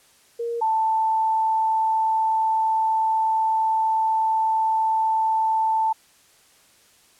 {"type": "tone pair in turn", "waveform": "sine", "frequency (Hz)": [468.4, 884.2], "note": ["A#4", "A5"], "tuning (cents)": [8, 8], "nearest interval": "major seventh", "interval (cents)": 1100, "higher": "second", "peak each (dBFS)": [-24, -18], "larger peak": "second", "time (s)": [[0.39, 0.61], [0.61, 5.93]], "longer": "second", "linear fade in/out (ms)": 10, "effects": ["white hiss -56 dBFS RMS until 7.19 s", "low-pass 11000 Hz 12 dB/octave"]}